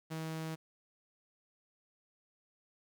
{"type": "tone", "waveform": "sawtooth", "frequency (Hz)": 160, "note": "D#3", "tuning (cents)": 49, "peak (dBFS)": -34, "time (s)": [0.1, 0.56], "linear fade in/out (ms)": 20, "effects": ["11-bit"]}